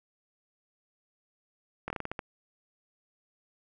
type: slowing click train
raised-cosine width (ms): 0.5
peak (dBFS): -19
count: 8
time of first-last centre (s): 1.88-2.192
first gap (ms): 22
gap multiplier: 1.23
effects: none